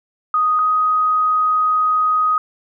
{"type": "tone pair in turn", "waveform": "sine", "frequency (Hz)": [1244.5, 1252.4], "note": ["D#6", "D#6"], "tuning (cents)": [0, 11], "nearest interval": "unison", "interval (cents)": 11, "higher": "second", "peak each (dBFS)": [-13, -13], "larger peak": "neither", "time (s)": [[0.34, 0.59], [0.59, 2.38]], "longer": "second", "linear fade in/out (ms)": 2, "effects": []}